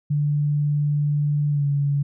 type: tone with pitch glide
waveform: sine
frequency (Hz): 146.83 to 142.32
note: D3 to C#3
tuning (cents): 0 to +46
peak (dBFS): -18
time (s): 0.1-2.03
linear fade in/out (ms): 10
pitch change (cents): -54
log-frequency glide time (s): 1.5-1.65
effects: none